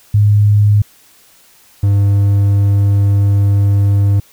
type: tone pair in turn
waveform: sine / triangle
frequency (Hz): 103.83 / 100.35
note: G#2 / G2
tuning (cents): 0 / +41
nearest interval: minor second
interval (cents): 59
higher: first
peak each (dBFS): -6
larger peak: neither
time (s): 0.14-0.82 / 1.83-4.2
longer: second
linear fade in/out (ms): 5
effects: white hiss -47 dBFS RMS until 4.32 s